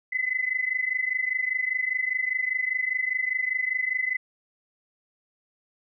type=tone pair together; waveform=sine; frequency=2011 / 2036 Hz; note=B6 / C7; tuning=+31 / -48 cents; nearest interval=unison; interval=21 cents; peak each=-27 / -27 dBFS; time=0.12-4.17 s; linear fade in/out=10 ms; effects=none